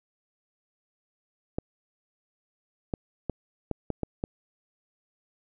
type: clicks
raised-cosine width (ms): 2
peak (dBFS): -15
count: 7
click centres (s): 1.585 / 2.938 / 3.297 / 3.713 / 3.903 / 4.033 / 4.239
effects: none